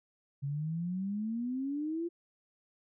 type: exponential sweep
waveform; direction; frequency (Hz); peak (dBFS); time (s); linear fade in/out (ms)
sine; up; 136.8 to 347.9; -32; 0.42-2.09; 20
effects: none